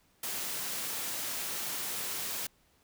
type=high-pass noise; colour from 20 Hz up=white; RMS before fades=-36 dBFS; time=0.23-2.47 s; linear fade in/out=5 ms; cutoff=110 Hz; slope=12 dB/octave; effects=pink hiss -68 dBFS RMS until 2.83 s